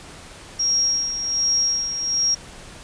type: tone with tremolo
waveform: sine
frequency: 5600 Hz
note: F8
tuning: 4 cents sharp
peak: -16 dBFS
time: 0.59-2.35 s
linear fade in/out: 10 ms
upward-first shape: sine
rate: 1.3 Hz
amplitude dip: 60%
effects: pink hiss -41 dBFS RMS until 2.83 s + resampled to 22050 Hz